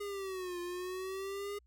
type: linear two-way sweep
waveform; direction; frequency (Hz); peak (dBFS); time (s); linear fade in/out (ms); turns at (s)
square; down then up; 411.8 to 349.2 to 410.8; -38; 0-1.59; 10; 0.6
effects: added 60 Hz sine -63 dBFS peak until 1.66 s + MP3 96 kbps